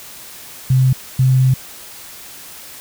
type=tone bursts at uneven times; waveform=sine; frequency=130 Hz; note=C3; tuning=11 cents flat; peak=-9 dBFS; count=2; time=0.7-0.93 / 1.19-1.54 s; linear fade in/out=5 ms; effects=white hiss -36 dBFS RMS until 2.8 s